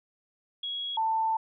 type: tone pair in turn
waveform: sine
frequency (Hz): 3322 / 889.3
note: G#7 / A5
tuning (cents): 0 / +18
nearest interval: octave + major seventh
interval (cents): 2282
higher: first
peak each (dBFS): -31 / -24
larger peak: second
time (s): 0.63-0.97 / 0.97-1.37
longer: second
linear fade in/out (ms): 5
effects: none